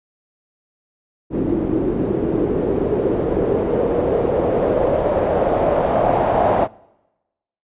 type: noise with low-pass filter sweep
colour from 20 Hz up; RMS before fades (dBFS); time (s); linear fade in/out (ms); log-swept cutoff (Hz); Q
white; -18; 1.3-6.68; 50; 320 to 720; 3.4
effects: noise-tail reverb RT60 1.0 s tail -24 dB re dry + resampled to 8000 Hz